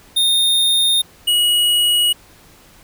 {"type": "tone pair in turn", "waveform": "square", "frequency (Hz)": [3663, 2907], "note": ["A#7", "F#7"], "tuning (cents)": [-31, -31], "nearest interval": "major third", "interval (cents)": 400, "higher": "first", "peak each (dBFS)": -13, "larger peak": "neither", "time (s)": [[0.16, 1.02], [1.27, 2.13]], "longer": "neither", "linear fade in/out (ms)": 10, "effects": ["pink hiss -47 dBFS RMS until 2.83 s"]}